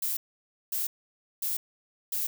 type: noise bursts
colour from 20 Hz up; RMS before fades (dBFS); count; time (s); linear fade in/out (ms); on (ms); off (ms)
violet; -30; 4; 0.02-2.27; 5; 150; 550
effects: none